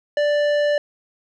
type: tone with tanh clipping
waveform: triangle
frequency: 587.3 Hz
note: D5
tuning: in tune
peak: -18 dBFS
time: 0.17-0.78 s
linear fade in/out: 2 ms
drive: 17 dB
effects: none